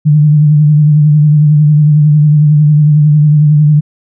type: tone with vibrato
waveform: sine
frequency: 150 Hz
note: D3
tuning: 37 cents sharp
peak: -3 dBFS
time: 0.05-3.81 s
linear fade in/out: 20 ms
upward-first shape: triangle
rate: 11 Hz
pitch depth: 50 cents each way
effects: none